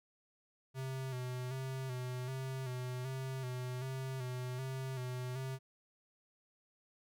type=tone with vibrato; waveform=square; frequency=129 Hz; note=C3; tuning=24 cents flat; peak=-39 dBFS; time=0.74-5.59 s; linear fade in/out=50 ms; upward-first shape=square; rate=1.3 Hz; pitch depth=42 cents each way; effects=none